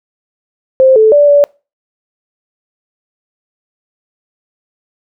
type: tone with pitch steps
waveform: sine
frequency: 525 / 437.1 / 582 / 576 Hz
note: C5 / A4 / D5 / D5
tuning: +6 / -11 / -16 / -34 cents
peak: -3 dBFS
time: 0.8-1.44 s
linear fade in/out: 0 ms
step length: 160 ms
effects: noise-tail reverb RT60 0.3 s tail -26 dB re dry